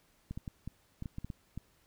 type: clicks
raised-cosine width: 5 ms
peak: -27 dBFS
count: 10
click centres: 0.31 / 0.375 / 0.478 / 0.676 / 1.024 / 1.058 / 1.184 / 1.246 / 1.302 / 1.576 s
effects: pink hiss -69 dBFS RMS until 1.86 s